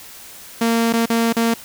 sawtooth tone with dropouts, 230 Hz, A#3, 23 cents flat, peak -11 dBFS, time 0.61-1.54 s, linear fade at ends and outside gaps 5 ms, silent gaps 0.927-0.935 / 1.058-1.099 / 1.327-1.365 s, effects white hiss -39 dBFS RMS until 1.64 s

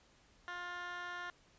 15% pulse tone with band-pass filter, 353.3 Hz, F4, 20 cents sharp, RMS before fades -44 dBFS, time 0.48-1.3 s, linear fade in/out 0 ms, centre 1800 Hz, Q 2, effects pink hiss -67 dBFS RMS until 1.58 s + resampled to 16000 Hz

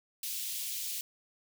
white high-pass noise, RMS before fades -37 dBFS, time 0.23-1.01 s, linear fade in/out 2 ms, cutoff 2700 Hz, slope 24 dB/octave, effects none

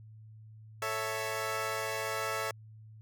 15% pulse chord, A major, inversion none, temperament equal, 440 / 554.4 / 659.3 Hz, A4 / C#5 / E5, 0 / 0 / 0 cents, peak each -31 dBFS, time 0.82-2.51 s, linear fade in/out 2 ms, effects added 109 Hz sine -49 dBFS peak until 3.01 s

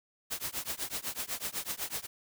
white noise with tremolo, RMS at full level -33 dBFS, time 0.3-2.07 s, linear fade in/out 20 ms, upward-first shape triangle, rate 8 Hz, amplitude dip 100%, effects none

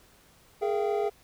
triangle tone cluster, 414.9 / 460.7 / 681 / 778 Hz, G#4 / A#4 / F5 / G5, -2 / -20 / -44 / -13 cents, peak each -25 / -32 / -31 / -32 dBFS, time 0.61-1.1 s, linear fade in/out 20 ms, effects pink hiss -59 dBFS RMS until 1.23 s

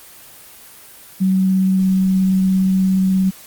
sine tone with vibrato, 189.1 Hz, F#3, 38 cents sharp, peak -12 dBFS, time 1.2-3.31 s, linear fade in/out 20 ms, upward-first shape triangle, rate 17 Hz, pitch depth 9 cents each way, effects white hiss -41 dBFS RMS until 3.46 s + Opus 24 kbps

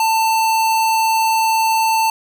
square tone, 891 Hz, A5, 22 cents sharp, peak -14 dBFS, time 0-2.1 s, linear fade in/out 2 ms, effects none

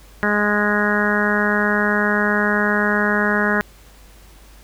harmonic tone, 207.7 Hz, G#3, in tune, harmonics 1 / 2 / 3 / 4 / 5 / 6 / 7 / 8 / 9, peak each -21 / -24 / -26 / -29 / -27 / -28 / -23 / -22 / -25 dBFS, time 0.23-3.61 s, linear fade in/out 0 ms, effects added 50 Hz sine -44 dBFS peak until 4.63 s + pink hiss -49 dBFS RMS until 4.63 s

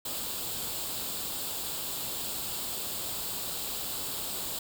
white noise with comb filter, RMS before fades -35 dBFS, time 0.05-4.59 s, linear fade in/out 5 ms, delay 0.25 ms, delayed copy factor +0.6, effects none

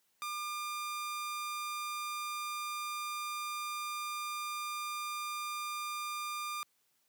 sawtooth tone, 1200 Hz, D6, 37 cents sharp, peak -33 dBFS, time 0.22-6.63 s, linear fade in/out 0 ms, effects white hiss -75 dBFS RMS until 7.08 s + high-pass 100 Hz 12 dB/octave

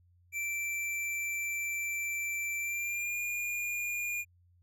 square tone with pitch glide, 2341 to 2422 Hz, D7 to D#7, -6 to -47 cents, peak -33 dBFS, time 0.32-4.25 s, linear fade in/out 50 ms, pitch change +59 cents, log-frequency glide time 2.59-3.17 s, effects added 88 Hz sine -62 dBFS peak until 4.62 s

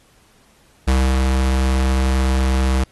square tone with ADSR envelope, 65.41 Hz, C2, in tune, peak -13 dBFS, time 0.87-2.84 s, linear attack 11 ms, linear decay 260 ms, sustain -2 dB, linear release 6 ms, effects pink hiss -55 dBFS RMS until 2.91 s + AAC 32 kbps

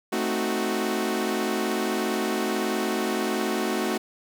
sawtooth chord, A diminished seventh, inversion none, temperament equal, 220 / 261.6 / 311.1 / 370 Hz, A3 / C4 / Eb4 / Gb4, 0 / 0 / 0 / 0 cents, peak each -25 / -28 / -28 / -24 dBFS, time 0.12-3.98 s, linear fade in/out 10 ms, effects none

